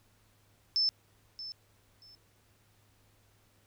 sine tone with echo, 5274 Hz, E8, in tune, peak -25 dBFS, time 0.76-0.89 s, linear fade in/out 0 ms, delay 630 ms, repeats 2, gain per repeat -14 dB, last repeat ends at 2.15 s, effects added 103 Hz sine -68 dBFS peak until 3.66 s + pink hiss -68 dBFS RMS until 3.66 s

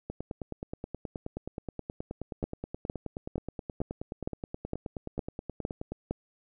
two click trains, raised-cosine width 2 ms, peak -17 / -22 dBFS, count 9 / 56, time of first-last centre 2.44-6.11 / 0.1-5.92 s, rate 2.18 / 9.45 Hz, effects none

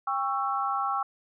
sine chord, C# diminished, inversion second, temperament just, 798.3 / 1108.7 / 1330.5 Hz, G5 / C#6 / E6, +31 / 0 / +16 cents, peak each -30 dBFS, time 0.07-1.03 s, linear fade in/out 5 ms, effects none

